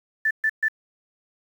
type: tone bursts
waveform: sine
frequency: 1760 Hz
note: A6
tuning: in tune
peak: -18 dBFS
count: 3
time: 0.25-0.684 s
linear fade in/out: 5 ms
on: 58 ms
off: 130 ms
effects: 8-bit